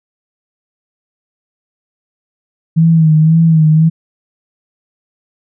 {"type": "tone with vibrato", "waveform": "sine", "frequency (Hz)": 159.9, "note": "D#3", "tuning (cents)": 48, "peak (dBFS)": -5, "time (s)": [2.76, 3.9], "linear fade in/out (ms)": 20, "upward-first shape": "sine", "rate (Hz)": 1.9, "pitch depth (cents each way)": 55, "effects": []}